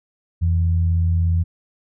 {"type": "tone pair together", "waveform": "sine", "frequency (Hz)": [86.09, 162.9], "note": ["F2", "E3"], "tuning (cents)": [-24, -20], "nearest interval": "major seventh", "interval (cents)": 1104, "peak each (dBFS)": [-15, -27], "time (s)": [0.41, 1.44], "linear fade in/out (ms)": 20, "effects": []}